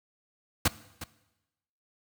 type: noise with echo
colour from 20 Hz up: pink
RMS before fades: -22 dBFS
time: 0.65-0.68 s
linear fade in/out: 5 ms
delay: 360 ms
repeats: 1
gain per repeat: -15 dB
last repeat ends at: 1.04 s
effects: noise-tail reverb RT60 1.0 s tail -18 dB re dry + high-pass 80 Hz 12 dB/octave